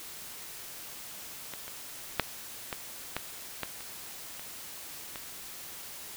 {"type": "clicks", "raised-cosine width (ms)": 0.3, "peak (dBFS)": [-23, -25, -7, -17, -14, -15, -29, -26, -23], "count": 9, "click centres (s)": [1.537, 1.68, 2.197, 2.728, 3.166, 3.633, 3.807, 4.395, 5.158], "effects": ["white hiss -44 dBFS RMS until 6.16 s"]}